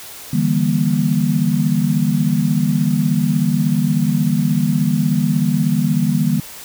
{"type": "chord", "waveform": "sine", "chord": "E half-diminished seventh", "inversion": "third", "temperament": "just", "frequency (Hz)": [148.33, 164.81, 197.78, 237.3], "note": ["D3", "E3", "G3", "Bb3"], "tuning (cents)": [18, 0, 16, 31], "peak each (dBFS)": -19, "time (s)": [0.33, 6.4], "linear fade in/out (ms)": 5, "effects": ["white hiss -35 dBFS RMS until 6.64 s"]}